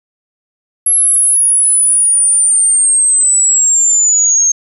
sine linear sweep, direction down, 11175 to 6400 Hz, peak -7 dBFS, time 0.86-4.52 s, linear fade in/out 5 ms, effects none

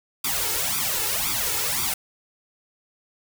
white noise with flanger, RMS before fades -25 dBFS, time 0.24-1.94 s, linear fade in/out 5 ms, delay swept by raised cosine 0.84 to 2.34 ms, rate 1.9 Hz, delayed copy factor +1, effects none

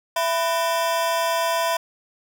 40% pulse ring-modulated tone, 830.6 Hz, G#5, in tune, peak -16 dBFS, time 0.16-1.77 s, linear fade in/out 5 ms, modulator 164 Hz, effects none

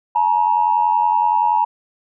sine tone pair together, 857 / 947.6 Hz, A5 / A#5, -46 / +28 cents, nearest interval major second, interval 174 cents, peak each -16 / -15 dBFS, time 0.15-1.65 s, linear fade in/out 10 ms, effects tanh soft clip ceiling -5 dBFS

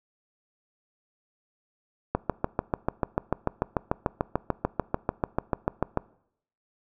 click train, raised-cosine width 1 ms, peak -9 dBFS, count 27, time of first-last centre 2.15-5.974 s, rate 6.8 Hz, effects noise-tail reverb RT60 0.7 s tail -22 dB re dry

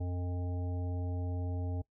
harmonic tone, 89.1 Hz, F2, 35 cents sharp, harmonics 1 / 3 / 5 / 7 / 9, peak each -33 / -43 / -47 / -50 / -52 dBFS, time 0-1.82 s, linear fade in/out 10 ms, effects noise-tail reverb RT60 0.1 s tail -20 dB re dry

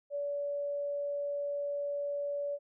sine tone, 573 Hz, D5, 43 cents flat, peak -32 dBFS, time 0.1-2.59 s, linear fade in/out 50 ms, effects none

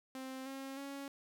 sawtooth tone with pitch steps, 262.4 / 269.9 / 277.7 Hz, C4 / C#4 / C#4, +5 / -46 / +3 cents, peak -39 dBFS, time 0.15-1.08 s, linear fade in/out 2 ms, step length 310 ms, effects none

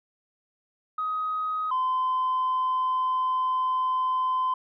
sine tone pair in turn, 1258 / 1026.8 Hz, D#6 / C6, +19 / -33 cents, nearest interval major third, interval 352 cents, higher first, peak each -25 / -21 dBFS, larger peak second, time 0.98-1.71 / 1.71-4.54 s, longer second, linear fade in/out 5 ms, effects tanh soft clip ceiling -20 dBFS

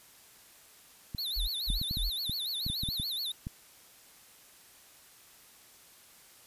clicks, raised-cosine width 5 ms, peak -24 dBFS, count 12, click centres 1.148 / 1.702 / 1.815 / 1.911 / 1.971 / 2.296 / 2.665 / 2.7 / 2.835 / 2.888 / 2.999 / 3.469 s
square tone with vibrato, 3950 Hz, B7, in tune, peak -33 dBFS, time 1.18-3.32 s, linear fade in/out 5 ms, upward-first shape sine, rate 7 Hz, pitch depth 210 cents each way
sine tone bursts, 41.2 Hz, E1, in tune, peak -29 dBFS, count 3, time 1.36-2.1 s, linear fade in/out 20 ms, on 120 ms, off 190 ms
effects white hiss -57 dBFS RMS until 6.46 s + resampled to 32000 Hz

